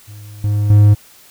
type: tone with level steps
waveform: triangle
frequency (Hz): 103.83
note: G#2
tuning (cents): 0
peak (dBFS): -30 / -11 / -3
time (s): 0.07-0.95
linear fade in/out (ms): 20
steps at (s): 0.44 / 0.7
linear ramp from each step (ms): 2
effects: white hiss -45 dBFS RMS until 1.3 s